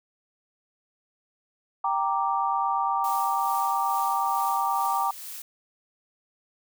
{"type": "chord", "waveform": "sine", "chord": "G minor", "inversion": "none", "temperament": "equal", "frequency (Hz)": [784, 932.3, 1174.7], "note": ["G5", "Bb5", "D6"], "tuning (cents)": [0, 0, 0], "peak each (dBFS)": -27, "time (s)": [1.84, 5.11], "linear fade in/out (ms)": 5}
{"type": "noise with tremolo", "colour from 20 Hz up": "blue", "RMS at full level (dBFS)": -38, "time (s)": [3.04, 5.42], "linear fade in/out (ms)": 2, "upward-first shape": "sine", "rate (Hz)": 2.3, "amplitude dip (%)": 40}
{"effects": []}